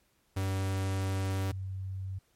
45% pulse / sine tone pair in turn, 96 / 95.12 Hz, G2 / F#2, -36 / +48 cents, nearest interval unison, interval 16 cents, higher first, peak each -29 / -34 dBFS, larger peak first, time 0.36-1.52 / 1.52-2.19 s, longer first, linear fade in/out 10 ms, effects pink hiss -71 dBFS RMS until 2.35 s + MP3 64 kbps

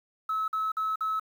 sine tone bursts, 1295 Hz, E6, 31 cents flat, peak -25 dBFS, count 4, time 0.29-1.197 s, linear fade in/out 5 ms, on 190 ms, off 49 ms, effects tanh soft clip ceiling -22 dBFS + 9-bit

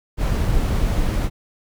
brown noise, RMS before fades -19 dBFS, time 0.17-1.3 s, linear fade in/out 50 ms, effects none

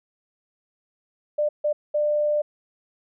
sine tone bursts at uneven times, 596 Hz, D5, 25 cents sharp, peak -19 dBFS, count 3, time 1.38-1.49 / 1.64-1.73 / 1.94-2.42 s, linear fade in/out 10 ms, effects none

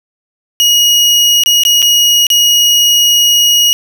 30% pulse tone with dropouts, 2891 Hz, F#7, 41 cents flat, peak -3 dBFS, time 0.6-3.73 s, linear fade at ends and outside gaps 0 ms, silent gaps 1.436-1.46 / 1.635-1.651 / 1.82-1.826 / 2.268-2.302 s, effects none

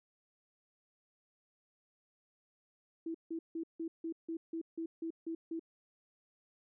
sine tone bursts, 328.3 Hz, E4, 7 cents flat, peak -36 dBFS, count 11, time 3.06-5.595 s, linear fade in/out 5 ms, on 85 ms, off 160 ms, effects none

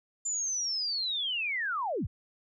sine linear sweep, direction down, 7200 to 34.93 Hz, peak -29 dBFS, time 0.25-2.07 s, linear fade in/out 10 ms, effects none

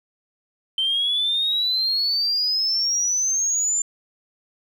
sine exponential sweep, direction up, 3099 to 7230 Hz, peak -18 dBFS, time 0.78-3.82 s, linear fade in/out 2 ms, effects tanh soft clip ceiling -14 dBFS + 9-bit

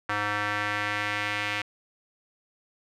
square tone with band-pass filter sweep, 103.83 Hz, G#2, in tune, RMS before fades -29 dBFS, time 0.09-1.62 s, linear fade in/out 5 ms, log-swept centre 1500 to 2300 Hz, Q 2.1, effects none

